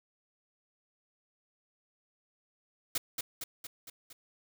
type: noise with echo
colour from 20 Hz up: white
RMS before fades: -31 dBFS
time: 2.95-2.98 s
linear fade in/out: 5 ms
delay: 230 ms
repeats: 5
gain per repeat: -4 dB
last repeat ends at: 4.13 s
effects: none